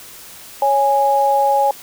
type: tone pair together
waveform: sine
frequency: 554.4 / 828 Hz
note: C#5 / G#5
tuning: 0 / -5 cents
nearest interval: perfect fifth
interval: 695 cents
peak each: -17 / -13 dBFS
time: 0.62-1.71 s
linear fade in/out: 2 ms
effects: white hiss -38 dBFS RMS until 1.82 s